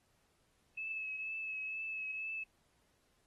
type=tone with vibrato; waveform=sine; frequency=2596 Hz; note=E7; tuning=27 cents flat; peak=-38 dBFS; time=0.77-2.44 s; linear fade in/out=10 ms; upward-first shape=triangle; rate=2.1 Hz; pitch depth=28 cents each way; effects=pink hiss -75 dBFS RMS until 3.26 s + AAC 32 kbps